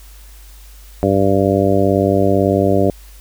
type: harmonic tone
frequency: 98 Hz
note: G2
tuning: in tune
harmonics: 1 / 2 / 3 / 4 / 5 / 6 / 7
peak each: -19 / -19 / -18 / -18 / -20 / -18 / -22 dBFS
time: 1.03-2.9 s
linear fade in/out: 0 ms
effects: added 50 Hz sine -37 dBFS peak until 3.2 s + white hiss -46 dBFS RMS until 3.2 s